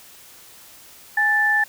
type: tone pair together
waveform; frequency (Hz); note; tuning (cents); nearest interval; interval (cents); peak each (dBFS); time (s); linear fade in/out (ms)
sine; 830.6 / 1760; G#5 / A6; 0 / 0; octave + minor second; 1300; -24 / -16; 1.17-1.64; 5
effects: white hiss -46 dBFS RMS until 1.68 s